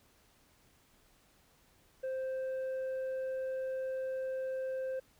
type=tone with tanh clipping; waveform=sine; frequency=523.3 Hz; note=C5; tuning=in tune; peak=-35 dBFS; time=2.03-5 s; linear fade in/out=10 ms; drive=4 dB; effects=pink hiss -67 dBFS RMS until 5.19 s